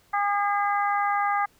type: harmonic tone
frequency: 406.2 Hz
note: G#4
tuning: 38 cents flat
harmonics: 2 / 3 / 4 / 5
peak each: -24 / -26 / -32 / -33 dBFS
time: 0.13-1.46 s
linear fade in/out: 10 ms
effects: pink hiss -61 dBFS RMS until 1.59 s